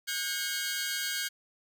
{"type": "tone cluster", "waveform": "15% pulse", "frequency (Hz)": [1458, 1610, 2191, 3804], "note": ["F#6", "G6", "C#7", "A#7"], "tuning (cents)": [-26, 46, -21, 34], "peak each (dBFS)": [-32, -27, -31, -33], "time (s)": [0.07, 1.29], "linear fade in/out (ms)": 20, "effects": []}